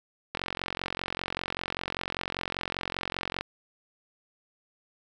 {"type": "click train", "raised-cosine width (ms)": 0.3, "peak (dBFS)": -14, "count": 139, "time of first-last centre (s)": [0.35, 3.41], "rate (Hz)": 45.1, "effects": []}